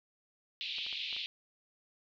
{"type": "band-pass noise", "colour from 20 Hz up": "white", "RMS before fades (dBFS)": -39, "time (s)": [0.61, 1.26], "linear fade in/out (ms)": 0, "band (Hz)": [2500, 4000], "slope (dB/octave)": 48}
{"type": "clicks", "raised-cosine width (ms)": 0.3, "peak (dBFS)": -34, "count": 5, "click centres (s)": [0.784, 0.865, 0.928, 1.128, 1.165]}
{"effects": []}